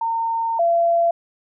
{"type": "tone pair in turn", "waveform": "sine", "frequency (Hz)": [913, 679.8], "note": ["A#5", "F5"], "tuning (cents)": [-36, -47], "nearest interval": "perfect fourth", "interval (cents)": 511, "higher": "first", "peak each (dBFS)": [-19, -14], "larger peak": "second", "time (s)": [[0.01, 0.59], [0.59, 1.11]], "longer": "first", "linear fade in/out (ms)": 5, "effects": []}